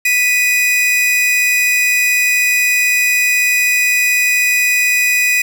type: tone pair together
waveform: 45% pulse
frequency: 1975.5 / 2489 Hz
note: B6 / D#7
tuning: 0 / 0 cents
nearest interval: major third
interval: 400 cents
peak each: -17 / -12 dBFS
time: 0.05-5.42 s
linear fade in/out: 5 ms
effects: none